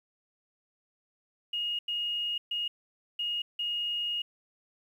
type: tone bursts at uneven times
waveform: sine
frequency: 2865 Hz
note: F7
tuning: 44 cents sharp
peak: -29 dBFS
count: 5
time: 1.53-1.79 / 1.88-2.38 / 2.51-2.68 / 3.19-3.42 / 3.59-4.22 s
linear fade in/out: 5 ms
effects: 10-bit